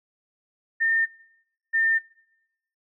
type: tone pair in turn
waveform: sine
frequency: 1814 / 1806.3 Hz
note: A#6 / A6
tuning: -48 / +45 cents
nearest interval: unison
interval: 7 cents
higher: first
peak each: -19 dBFS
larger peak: neither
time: 0.8-1.06 / 1.73-1.99 s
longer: neither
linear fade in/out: 20 ms
effects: noise-tail reverb RT60 0.9 s tail -22 dB re dry